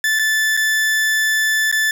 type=tone with dropouts; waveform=40% pulse; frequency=1750 Hz; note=A6; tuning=10 cents flat; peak=-14 dBFS; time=0.04-1.91 s; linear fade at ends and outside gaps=2 ms; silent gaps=0.19-0.194 / 0.568-0.573 / 1.715-1.725 s; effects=none